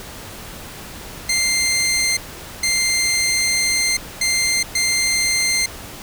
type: tone bursts at uneven times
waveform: 15% pulse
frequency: 2093 Hz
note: C7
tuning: in tune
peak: -10 dBFS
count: 4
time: 1.29-2.17 / 2.63-3.97 / 4.21-4.63 / 4.75-5.66 s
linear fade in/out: 5 ms
effects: pink hiss -35 dBFS RMS until 6.02 s